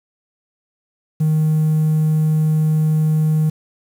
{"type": "tone", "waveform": "triangle", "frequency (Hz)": 155.56, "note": "D#3", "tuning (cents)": 0, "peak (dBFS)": -10, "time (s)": [1.2, 3.5], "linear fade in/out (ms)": 10, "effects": ["tanh soft clip ceiling -8 dBFS", "7-bit"]}